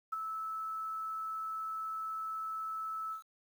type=tone with ADSR envelope; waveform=sine; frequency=1308 Hz; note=E6; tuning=14 cents flat; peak=-30 dBFS; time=0.12-3.23 s; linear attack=12 ms; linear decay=13 ms; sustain=-6 dB; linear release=110 ms; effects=10-bit